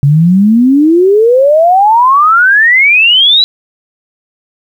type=exponential sweep; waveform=sine; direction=up; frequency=136.8 to 4000 Hz; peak=-3 dBFS; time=0.03-3.44 s; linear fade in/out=0 ms; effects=7-bit